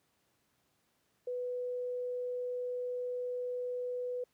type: tone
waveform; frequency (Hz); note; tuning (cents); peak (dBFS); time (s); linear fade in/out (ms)
sine; 495.3; B4; +5; -34; 1.27-4.24; 5
effects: pink hiss -75 dBFS RMS until 4.33 s + high-pass 100 Hz 12 dB/octave